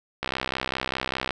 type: click train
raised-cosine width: 0.3 ms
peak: -10 dBFS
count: 71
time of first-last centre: 0.23-1.307 s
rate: 65 Hz
effects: none